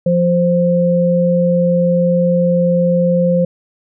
sine tone pair together, 174.8 / 523.3 Hz, F3 / C5, +2 / 0 cents, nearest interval octave + perfect fifth, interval 1898 cents, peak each -13 dBFS, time 0.06-3.45 s, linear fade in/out 5 ms, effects none

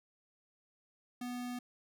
square tone, 246 Hz, B3, 7 cents flat, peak -39 dBFS, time 1.21-1.59 s, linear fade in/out 5 ms, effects none

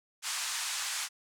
white band-pass noise, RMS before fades -35 dBFS, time 0.22-1.09 s, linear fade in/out 50 ms, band 900 to 8900 Hz, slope 24 dB/octave, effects none

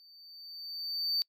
triangle tone with level ramp, 4582 Hz, D8, 44 cents flat, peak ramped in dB -55 to -25 dBFS, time 0-1.22 s, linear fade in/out 0 ms, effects noise-tail reverb RT60 0.1 s tail -26 dB re dry

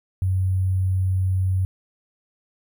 sine tone with sample-and-hold, 93.7 Hz, F#2, 22 cents sharp, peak -18 dBFS, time 0.22-1.65 s, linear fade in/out 0 ms, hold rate 11025 Hz, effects none

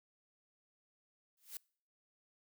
blue noise with exponential growth, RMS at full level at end -41 dBFS, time 1.37-1.57 s, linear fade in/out 2 ms, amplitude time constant 42 ms, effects noise-tail reverb RT60 0.5 s tail -25 dB re dry

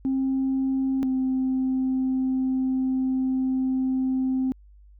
sine tone pair in turn, 266.1 / 260.9 Hz, C4 / C4, +29 / -5 cents, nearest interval unison, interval 34 cents, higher first, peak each -20 dBFS, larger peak neither, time 0.05-1.03 / 1.03-4.52 s, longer second, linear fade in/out 0 ms, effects tanh soft clip ceiling -18 dBFS + added 50 Hz sine -48 dBFS peak until 4.99 s

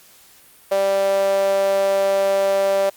sawtooth tone with high-pass filter, 196 Hz, G3, in tune, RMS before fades -18 dBFS, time 0.71-2.9 s, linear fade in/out 10 ms, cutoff 560 Hz, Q 8, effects white hiss -49 dBFS RMS until 2.96 s + Opus 48 kbps

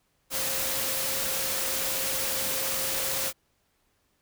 sine tone in noise, 532 Hz, C5, 29 cents sharp, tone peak -39 dBFS, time 0.3-3.33 s, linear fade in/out 50 ms, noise white, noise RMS -29 dBFS, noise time 0.3-3.33 s, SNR -13 dB, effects pink hiss -71 dBFS RMS until 4.21 s

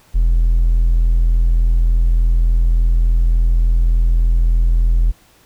triangle tone, 41.72 Hz, E1, 22 cents sharp, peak -7 dBFS, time 0.14-5.12 s, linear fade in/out 20 ms, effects tanh soft clip ceiling -5 dBFS + pink hiss -51 dBFS RMS until 5.45 s

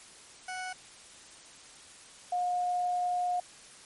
20% pulse / sine tone pair in turn, 740 / 716.4 Hz, F#5 / F5, 0 / +44 cents, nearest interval minor second, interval 56 cents, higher first, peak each -31 / -27 dBFS, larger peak second, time 0.48-0.73 / 2.32-3.4 s, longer second, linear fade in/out 5 ms, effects white hiss -52 dBFS RMS until 3.85 s + MP3 48 kbps

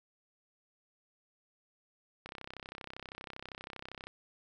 click train, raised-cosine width 0.3 ms, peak -27 dBFS, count 60, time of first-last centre 2.26-4.07 s, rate 32.6 Hz, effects none

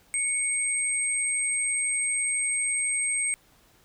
sine tone pair together, 2226 / 8396 Hz, C#7 / C9, +7 / +5 cents, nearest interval octave + major seventh, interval 2298 cents, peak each -30 / -25 dBFS, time 0.14-3.34 s, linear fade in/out 0 ms, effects pink hiss -60 dBFS RMS until 3.84 s

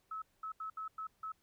sine tone bursts at uneven times, 1295 Hz, E6, 31 cents flat, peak -39 dBFS, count 6, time 0.11-0.22 / 0.43-0.52 / 0.6-0.7 / 0.77-0.88 / 0.98-1.07 / 1.23-1.32 s, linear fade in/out 5 ms, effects pink hiss -75 dBFS RMS until 1.42 s

